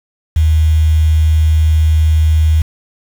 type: tone with quantisation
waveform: sine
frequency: 78.6 Hz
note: D#2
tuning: 18 cents sharp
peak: -7 dBFS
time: 0.36-2.62 s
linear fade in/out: 5 ms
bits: 5
effects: none